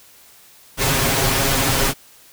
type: noise with comb filter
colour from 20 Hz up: pink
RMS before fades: -18 dBFS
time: 0.77-1.94 s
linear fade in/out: 50 ms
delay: 7.4 ms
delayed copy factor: +0.85
effects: white hiss -48 dBFS RMS until 2.32 s